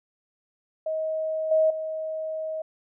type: tone with level steps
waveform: sine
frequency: 632 Hz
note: D#5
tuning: 27 cents sharp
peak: -25 / -17 / -28 dBFS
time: 0.86-2.62 s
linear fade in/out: 5 ms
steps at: 1.51 / 1.7 s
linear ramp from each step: 5 ms
effects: none